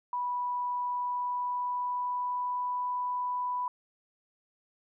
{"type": "tone with pitch glide", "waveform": "sine", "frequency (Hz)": [983, 990.4], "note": ["B5", "B5"], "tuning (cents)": [-8, 5], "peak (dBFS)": -29, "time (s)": [0.13, 3.68], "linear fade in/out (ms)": 2, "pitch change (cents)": 13, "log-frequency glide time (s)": [0.88, 2.84], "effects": []}